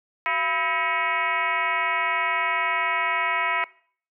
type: tone with frequency modulation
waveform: sine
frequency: 1605 Hz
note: G6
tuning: 40 cents sharp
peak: -21 dBFS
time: 0.26-3.64 s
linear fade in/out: 0 ms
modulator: 307 Hz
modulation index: 2.8
effects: noise-tail reverb RT60 0.5 s tail -21 dB re dry + high-pass 400 Hz 12 dB/octave